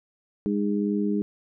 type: harmonic tone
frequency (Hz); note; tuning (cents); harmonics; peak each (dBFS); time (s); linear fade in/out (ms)
102.4; G#2; -24; 2 / 3 / 4; -24 / -28 / -30; 0.46-1.22; 0
effects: none